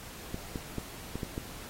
clicks, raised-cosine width 3 ms, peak -21 dBFS, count 6, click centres 0.344 / 0.558 / 0.783 / 1.156 / 1.232 / 1.379 s, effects pink hiss -46 dBFS RMS until 1.69 s + AAC 48 kbps

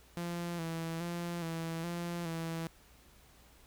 sawtooth tone with vibrato, 168.3 Hz, E3, 36 cents sharp, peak -32 dBFS, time 0.17-2.67 s, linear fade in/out 0 ms, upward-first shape square, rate 1.2 Hz, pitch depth 40 cents each way, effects added 60 Hz sine -63 dBFS peak until 3.66 s + pink hiss -62 dBFS RMS until 3.66 s

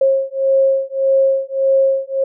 sine beating tone pair, 538 / 539.7 Hz, C5 / C#5, +48 / -46 cents, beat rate 1.7 Hz, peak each -15 dBFS, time 0.01-2.24 s, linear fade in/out 5 ms, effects none

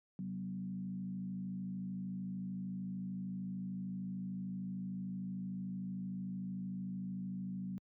sine tone with frequency modulation, 187.5 Hz, F#3, 23 cents sharp, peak -38 dBFS, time 0.19-7.78 s, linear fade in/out 0 ms, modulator 53.3 Hz, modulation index 0.72, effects high-pass 100 Hz 12 dB/octave

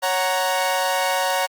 sawtooth chord, F# major, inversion second, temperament equal, 554.4 / 740 / 932.3 Hz, C#5 / F#5 / A#5, 0 / 0 / 0 cents, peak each -20 dBFS, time 0.02-1.47 s, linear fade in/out 20 ms, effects Opus 48 kbps

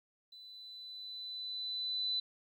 sine tone with level ramp, 3999 Hz, B7, 21 cents sharp, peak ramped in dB -51 to -31 dBFS, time 0.32-2.2 s, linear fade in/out 5 ms, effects 12-bit

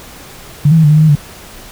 sine tone with pitch steps, 146.6 / 163.3 / 159.8 / 148 / 152.2 / 154.9 / 156.6 / 145.9 Hz, D3 / E3 / D#3 / D3 / D#3 / D#3 / D#3 / D3, -3 / -16 / +47 / +14 / -38 / -7 / +11 / -11 cents, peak -4 dBFS, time 0.65-1.154 s, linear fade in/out 5 ms, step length 63 ms, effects pink hiss -34 dBFS RMS until 1.71 s

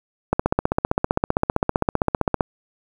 click train, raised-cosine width 1 ms, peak -3 dBFS, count 33, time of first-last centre 0.33-2.408 s, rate 15.4 Hz, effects 7-bit

